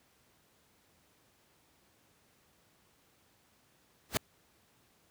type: noise with exponential growth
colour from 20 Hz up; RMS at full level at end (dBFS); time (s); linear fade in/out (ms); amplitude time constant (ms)
pink; -23; 4.09-4.17; 0; 16
effects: pink hiss -68 dBFS RMS until 5.1 s + high-pass 80 Hz 12 dB/octave